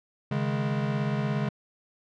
square chord, C# suspended second, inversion none, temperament equal, 138.59 / 155.56 / 207.7 Hz, C#3 / D#3 / G#3, 0 / 0 / 0 cents, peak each -29 / -34 / -31 dBFS, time 0.31-1.49 s, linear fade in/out 5 ms, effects low-pass 3000 Hz 12 dB/octave

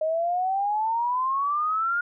sine exponential sweep, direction up, 620 to 1434 Hz, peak -22 dBFS, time 0.01-2.01 s, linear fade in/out 5 ms, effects none

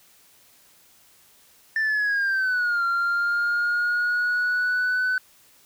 sine linear two-way sweep, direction down then up, 1785 to 1379 to 1509 Hz, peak -18 dBFS, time 1.76-5.18 s, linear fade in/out 2 ms, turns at 2.84 s, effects tanh soft clip ceiling -19 dBFS + white hiss -56 dBFS RMS until 5.65 s

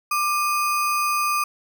sine tone with sample-and-hold, 1186 Hz, D6, 17 cents sharp, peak -19 dBFS, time 0.11-1.44 s, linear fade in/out 5 ms, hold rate 3675 Hz, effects none

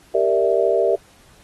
sine chord, E half-diminished seventh, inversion first, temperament equal, 392 / 466.2 / 587.3 / 659.3 Hz, G4 / Bb4 / D5 / E5, 0 / 0 / 0 / 0 cents, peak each -20 / -20 / -21 / -20 dBFS, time 0.14-0.96 s, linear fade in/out 10 ms, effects pink hiss -52 dBFS RMS until 1.43 s + AAC 32 kbps

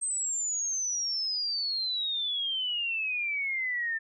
sine exponential sweep, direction down, 8372 to 1783 Hz, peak -28 dBFS, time 0.01-3.99 s, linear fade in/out 20 ms, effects none

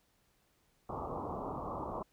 white low-pass noise, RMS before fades -40 dBFS, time 0.89-2.03 s, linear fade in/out 5 ms, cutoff 1200 Hz, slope 96 dB/octave, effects pink hiss -73 dBFS RMS until 2.12 s

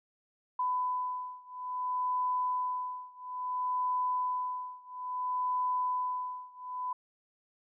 sine beating tone pair, 1001 / 1001.59 Hz, B5 / B5, +23 / +24 cents, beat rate 0.59 Hz, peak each -33 / -34 dBFS, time 0.59-6.93 s, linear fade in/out 5 ms, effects none

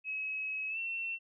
sine tone with pitch glide, 2562 to 2703 Hz, E7 to E7, -50 to +43 cents, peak -34 dBFS, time 0.04-1.19 s, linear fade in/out 50 ms, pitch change +93 cents, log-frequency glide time 0.69-0.79 s, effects none

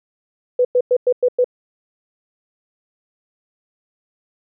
sine tone bursts, 496.5 Hz, B4, 9 cents sharp, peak -11 dBFS, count 6, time 0.59-1.444 s, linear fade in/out 5 ms, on 59 ms, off 100 ms, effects none

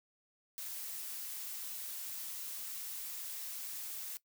blue noise, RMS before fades -43 dBFS, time 0.58-4.17 s, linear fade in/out 0 ms, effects noise-tail reverb RT60 0.1 s tail -19 dB re dry

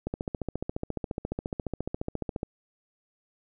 click train, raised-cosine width 2 ms, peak -17 dBFS, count 35, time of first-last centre 0.07-2.431 s, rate 14.4 Hz, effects none

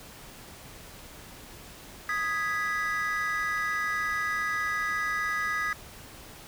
triangle chord, G# minor, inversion second, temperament equal, 1244.5 / 1661.2 / 1975.5 Hz, D#6 / G#6 / B6, 0 / 0 / 0 cents, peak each -29 dBFS, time 2.09-5.73 s, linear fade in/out 2 ms, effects tanh soft clip ceiling -19 dBFS + pink hiss -47 dBFS RMS until 6.47 s

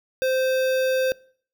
square tone with notch filter, 520 Hz, C5, 11 cents flat, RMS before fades -22 dBFS, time 0.22-1.12 s, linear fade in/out 0 ms, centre 7900 Hz, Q 1.2, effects noise-tail reverb RT60 0.5 s tail -23 dB re dry

